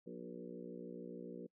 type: harmonic tone with a mistuned harmonic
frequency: 60 Hz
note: B1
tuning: 49 cents flat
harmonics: 3 / 4 / 5 / 6 / 7 / 8 / 9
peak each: -52 / -52 / -54 / -53 / -56 / -52 / -61 dBFS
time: 0.06-1.47 s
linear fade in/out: 10 ms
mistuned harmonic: 6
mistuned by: +33 cents
effects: noise-tail reverb RT60 0.1 s tail -26 dB re dry